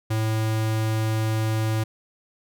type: tone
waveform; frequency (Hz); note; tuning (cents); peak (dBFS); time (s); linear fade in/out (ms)
square; 110; A2; 0; -22; 0.1-1.84; 10
effects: none